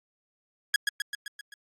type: tone with echo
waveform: sawtooth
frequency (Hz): 1661.2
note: G#6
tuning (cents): 0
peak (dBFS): -16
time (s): 0.74-0.76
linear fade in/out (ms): 2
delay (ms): 130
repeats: 6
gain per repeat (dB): -4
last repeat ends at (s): 1.54
effects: low-pass 12000 Hz 12 dB/octave + Opus 48 kbps